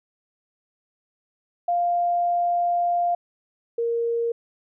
sine tone pair in turn, 698.5 / 466.2 Hz, F5 / A#4, 0 / 0 cents, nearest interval perfect fifth, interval 700 cents, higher first, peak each -19 / -21 dBFS, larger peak first, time 1.68-3.15 / 3.78-4.32 s, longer first, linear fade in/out 5 ms, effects none

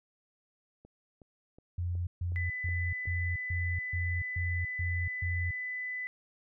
click train, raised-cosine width 2 ms, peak -40 dBFS, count 7, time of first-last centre 0.85-3.056 s, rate 2.72 Hz
sine tone bursts, 87.7 Hz, F2, 8 cents sharp, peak -30 dBFS, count 9, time 1.78-5.51 s, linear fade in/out 5 ms, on 290 ms, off 140 ms
sine tone, 2000 Hz, B6, 21 cents sharp, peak -34 dBFS, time 2.36-6.07 s, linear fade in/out 0 ms
effects none

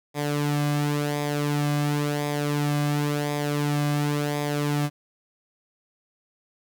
sawtooth tone with flanger, 146.4 Hz, D3, 5 cents flat, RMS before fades -25 dBFS, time 0.14-4.9 s, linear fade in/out 50 ms, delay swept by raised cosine 0.69 to 2.19 ms, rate 0.94 Hz, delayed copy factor -0.6, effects 9-bit

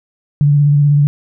sine tone with vibrato, 145.1 Hz, D3, 21 cents flat, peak -7 dBFS, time 0.41-1.07 s, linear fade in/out 0 ms, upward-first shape sine, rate 16 Hz, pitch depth 27 cents each way, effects none

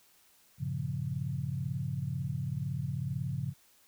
sine chord, G half-diminished seventh, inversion none, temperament equal, 98 / 116.54 / 138.59 / 174.61 Hz, G2 / Bb2 / Db3 / F3, 0 / 0 / 0 / 0 cents, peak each -40 / -39 / -34 / -40 dBFS, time 0.58-3.54 s, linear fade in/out 50 ms, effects white hiss -64 dBFS RMS until 3.87 s

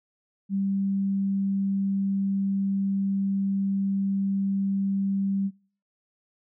sine tone, 196 Hz, G3, in tune, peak -23 dBFS, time 0.49-5.51 s, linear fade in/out 50 ms, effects noise-tail reverb RT60 0.5 s tail -25 dB re dry

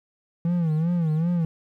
triangle tone with vibrato, 164.81 Hz, E3, in tune, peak -18 dBFS, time 0.45-1.45 s, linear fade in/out 2 ms, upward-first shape sine, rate 2.6 Hz, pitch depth 120 cents each way, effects 10-bit

